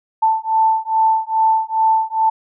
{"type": "beating tone pair", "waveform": "sine", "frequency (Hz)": [884, 886.4], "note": ["A5", "A5"], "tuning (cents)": [8, 13], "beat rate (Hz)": 2.4, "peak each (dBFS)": -16, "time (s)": [0.22, 2.3], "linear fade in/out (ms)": 10, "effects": []}